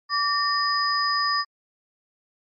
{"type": "tone cluster", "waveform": "sine", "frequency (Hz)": [1153, 1817, 4978], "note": ["D6", "A#6", "D#8"], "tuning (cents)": [-32, -45, 0], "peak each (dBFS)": [-23, -27, -25], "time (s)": [0.09, 1.45], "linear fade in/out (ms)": 50, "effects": ["MP3 32 kbps"]}